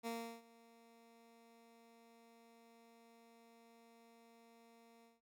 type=tone with ADSR envelope; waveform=15% pulse; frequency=230.8 Hz; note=A#3; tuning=17 cents flat; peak=-34 dBFS; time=0.03-5.21 s; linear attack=36 ms; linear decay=350 ms; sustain=-23 dB; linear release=170 ms; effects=none